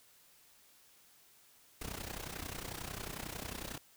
pink noise with amplitude modulation, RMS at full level -40 dBFS, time 1.81-3.78 s, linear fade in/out 5 ms, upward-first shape sine, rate 31.1 Hz, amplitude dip 80%, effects white hiss -64 dBFS RMS until 3.96 s

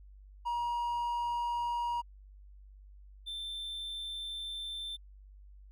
triangle tone pair in turn, 952 / 3554 Hz, A#5 / A7, +36 / +17 cents, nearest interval octave + major seventh, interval 2281 cents, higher second, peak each -29 / -36 dBFS, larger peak first, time 0.45-2.02 / 3.26-4.97 s, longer second, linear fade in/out 20 ms, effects added 49 Hz sine -51 dBFS peak until 5.71 s

